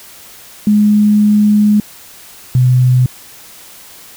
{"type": "tone pair in turn", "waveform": "sine", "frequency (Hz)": [209.3, 126.37], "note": ["G#3", "B2"], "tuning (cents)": [14, 40], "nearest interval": "major sixth", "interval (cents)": 874, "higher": "first", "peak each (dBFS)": -6, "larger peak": "neither", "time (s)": [[0.67, 1.8], [2.55, 3.06]], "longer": "first", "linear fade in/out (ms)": 2, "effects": ["white hiss -37 dBFS RMS until 4.16 s"]}